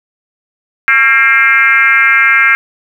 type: tone with frequency modulation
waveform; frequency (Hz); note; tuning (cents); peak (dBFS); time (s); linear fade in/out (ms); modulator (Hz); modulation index
sine; 1864.7; A#6; 0; -5; 0.88-2.55; 0; 252; 2
effects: 7-bit